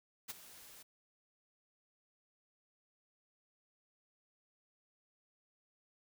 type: noise with ADSR envelope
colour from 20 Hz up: white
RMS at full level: -41 dBFS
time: 0.28-0.83 s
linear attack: 22 ms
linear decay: 20 ms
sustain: -15 dB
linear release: 9 ms
effects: none